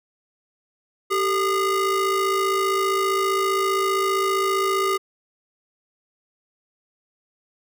square ring-modulated tone, 415.3 Hz, G#4, in tune, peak -17 dBFS, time 1.1-4.98 s, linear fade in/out 20 ms, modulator 803 Hz, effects none

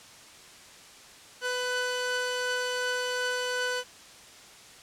sawtooth tone pair together, 498.1 / 1497 Hz, B4 / F#6, +15 / +20 cents, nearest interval octave + perfect fifth, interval 1905 cents, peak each -27 dBFS, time 1.41-3.84 s, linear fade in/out 50 ms, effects white hiss -50 dBFS RMS until 4.82 s + low-pass 8000 Hz 12 dB/octave

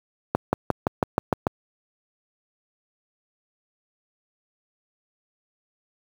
accelerating click train, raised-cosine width 1 ms, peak -5 dBFS, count 8, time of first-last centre 0.35-1.468 s, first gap 180 ms, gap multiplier 0.96, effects high-pass 80 Hz 12 dB/octave + 7-bit

